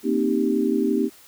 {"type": "chord", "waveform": "sine", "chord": "C minor seventh", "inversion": "third", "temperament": "equal with one note detuned", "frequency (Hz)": [233.1, 264.7, 311.1, 392], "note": ["Bb3", "C4", "Eb4", "G4"], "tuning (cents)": [0, 20, 0, 0], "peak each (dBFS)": -24, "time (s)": [0.03, 1.1], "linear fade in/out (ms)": 50, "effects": ["white hiss -50 dBFS RMS until 1.27 s"]}